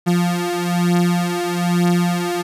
35% pulse beating tone pair, 174.61 / 175.71 Hz, F3 / F3, 0 / +11 cents, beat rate 1.1 Hz, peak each -17 dBFS, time 0.06-2.43 s, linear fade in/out 20 ms, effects resampled to 32000 Hz

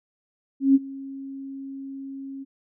sine tone with ADSR envelope, 271.8 Hz, C#4, 34 cents flat, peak -11 dBFS, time 0.6-2.45 s, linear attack 150 ms, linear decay 32 ms, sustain -22 dB, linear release 27 ms, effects none

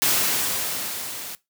white noise with level ramp, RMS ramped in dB -19 to -35 dBFS, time 0.02-1.35 s, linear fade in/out 0 ms, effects noise-tail reverb RT60 0.2 s tail -20 dB re dry + high-pass 100 Hz 12 dB/octave

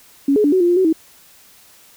sine tone with pitch steps, 278.7 / 421.8 / 290.5 / 373.7 / 347.8 / 351.1 / 375.7 / 321.3 Hz, C#4 / G#4 / D4 / F#4 / F4 / F4 / F#4 / E4, +9 / +27 / -19 / +17 / -7 / +9 / +26 / -44 cents, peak -11 dBFS, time 0.28-0.928 s, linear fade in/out 5 ms, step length 81 ms, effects white hiss -48 dBFS RMS until 1.96 s

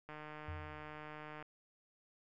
click train, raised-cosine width 0.5 ms, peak -34 dBFS, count 204, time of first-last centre 0.09-1.426 s, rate 152 Hz
sine tone with exponential decay, 85.6 Hz, F2, 34 cents flat, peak -40 dBFS, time 0.48-1.17 s, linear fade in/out 5 ms, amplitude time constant 150 ms
effects none

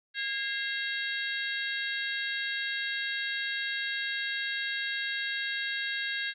harmonic tone with a mistuned harmonic, 544 Hz, C#5, 33 cents flat, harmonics 3 / 4 / 5 / 6 / 7 / 8, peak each -33 / -38 / -41 / -41 / -38 / -44 dBFS, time 0.14-6.34 s, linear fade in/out 50 ms, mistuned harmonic 4, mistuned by -64 cents, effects none

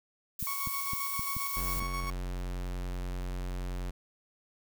violet noise, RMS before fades -36 dBFS, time 0.39-1.8 s, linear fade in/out 5 ms
clicks, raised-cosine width 5 ms, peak -26 dBFS, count 8, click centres 0.427 / 0.673 / 0.934 / 1.194 / 1.367 / 1.771 / 1.823 / 2.037 s
30% pulse tone with tremolo, 1111 Hz, C#6, 4 cents sharp, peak -32 dBFS, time 0.47-2.1 s, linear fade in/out 0 ms, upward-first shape square, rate 7.5 Hz, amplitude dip 40%
square tone, 45.18 Hz, F#1, 40 cents flat, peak -34 dBFS, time 1.56-3.91 s, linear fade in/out 10 ms
effects none

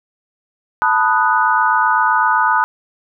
sine chord, B dominant seventh, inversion third, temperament equal, 880 / 987.8 / 1244.5 / 1480 Hz, A5 / B5 / D#6 / F#6, 0 / 0 / 0 / 0 cents, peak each -17 dBFS, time 0.82-2.64 s, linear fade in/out 0 ms, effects none

